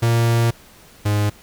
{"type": "tone pair in turn", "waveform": "45% pulse", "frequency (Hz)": [116.54, 103.81], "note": ["A#2", "G#2"], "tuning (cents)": [0, 0], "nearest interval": "major second", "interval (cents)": 200, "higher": "first", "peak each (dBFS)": [-14, -16], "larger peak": "first", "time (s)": [[0.02, 0.51], [1.05, 1.3]], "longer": "first", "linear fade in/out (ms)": 10, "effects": ["pink hiss -47 dBFS RMS until 1.42 s"]}